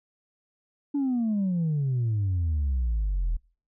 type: exponential sweep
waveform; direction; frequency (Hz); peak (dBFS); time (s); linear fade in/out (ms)
sine; down; 292 to 38.89; -21; 0.94-3.37; 10
effects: noise-tail reverb RT60 0.4 s tail -26 dB re dry + tanh soft clip ceiling -21 dBFS